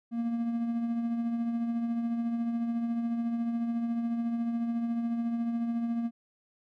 triangle tone with tremolo, 233.1 Hz, A#3, in tune, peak -24 dBFS, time 0.11-6.11 s, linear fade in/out 50 ms, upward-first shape triangle, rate 14 Hz, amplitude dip 45%, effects none

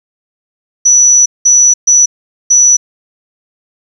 sine tone bursts at uneven times, 5920 Hz, F#8, in tune, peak -3 dBFS, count 4, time 0.85-1.26 / 1.45-1.74 / 1.87-2.06 / 2.5-2.77 s, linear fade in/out 10 ms, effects 7-bit

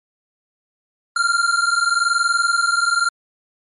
square tone pair together, 1379.1 / 1400 Hz, F6 / F6, -22 / +4 cents, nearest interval unison, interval 26 cents, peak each -19 dBFS, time 1.16-3.09 s, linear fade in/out 5 ms, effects MP3 48 kbps

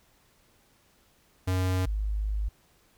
square / sine tone pair in turn, 92.5 / 51.91 Hz, F#2 / G#1, 0 / 0 cents, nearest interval minor seventh, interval 1000 cents, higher first, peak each -25 / -26 dBFS, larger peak first, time 1.47-1.86 / 1.86-2.49 s, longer second, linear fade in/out 10 ms, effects pink hiss -64 dBFS RMS until 2.97 s

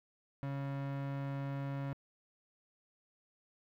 35% pulse tone, 138.59 Hz, C#3, in tune, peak -35 dBFS, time 0.43-1.93 s, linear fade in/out 0 ms, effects low-pass 2000 Hz 12 dB/octave + 11-bit

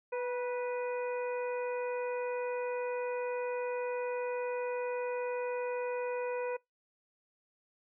harmonic tone with a mistuned harmonic, 493.9 Hz, B4, in tune, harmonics 1 / 2 / 3 / 4 / 5, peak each -33 / -41 / -47 / -51 / -46 dBFS, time 0.12-6.57 s, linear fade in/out 10 ms, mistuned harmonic 2, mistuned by -31 cents, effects noise-tail reverb RT60 0.2 s tail -26 dB re dry

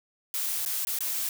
blue noise with dropouts, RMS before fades -30 dBFS, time 0.34-1.29 s, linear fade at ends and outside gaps 1 ms, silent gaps 0.651-0.66 / 0.85-0.87 / 0.988-1.006 s, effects none

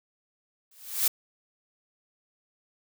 blue noise with exponential growth, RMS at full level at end -20 dBFS, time 0.71-1.08 s, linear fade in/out 5 ms, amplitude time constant 79 ms, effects none

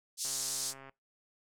pink band-pass noise, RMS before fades -36 dBFS, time 0.17-0.74 s, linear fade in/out 50 ms, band 4900 to 9800 Hz, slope 24 dB/octave
click train, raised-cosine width 0.5 ms, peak -35 dBFS, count 88, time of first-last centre 0.25-0.894 s, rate 135 Hz
effects noise-tail reverb RT60 0.2 s tail -23 dB re dry

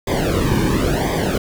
brown noise with flanger, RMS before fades -18 dBFS, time 0.07-1.38 s, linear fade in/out 5 ms, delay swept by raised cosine 0.72 to 1.52 ms, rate 0.96 Hz, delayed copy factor -1, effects none

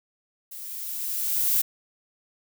violet noise with level ramp, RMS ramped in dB -39 to -21 dBFS, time 0.51-1.62 s, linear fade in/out 10 ms, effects none

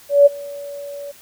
sine tone with ADSR envelope, 570 Hz, C#5, 48 cents sharp, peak -4 dBFS, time 0.09-1.12 s, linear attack 170 ms, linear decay 21 ms, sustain -24 dB, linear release 14 ms, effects white hiss -46 dBFS RMS until 1.21 s

